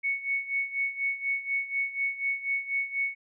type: tone with tremolo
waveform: sine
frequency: 2217 Hz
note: C#7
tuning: in tune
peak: -24 dBFS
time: 0.03-3.15 s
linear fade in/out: 20 ms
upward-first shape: sine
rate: 4.1 Hz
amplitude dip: 80%
effects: none